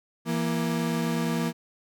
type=tone pair together; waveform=35% pulse; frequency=167.28 / 235.9 Hz; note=E3 / A#3; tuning=+26 / +21 cents; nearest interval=tritone; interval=595 cents; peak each=-26 dBFS; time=0.25-1.53 s; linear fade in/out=50 ms; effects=none